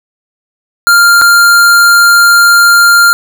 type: tone with dropouts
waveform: square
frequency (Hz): 1396.9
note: F6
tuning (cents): 0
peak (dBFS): -3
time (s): 0.87-3.13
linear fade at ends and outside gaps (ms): 0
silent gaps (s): 1.214-1.219
effects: none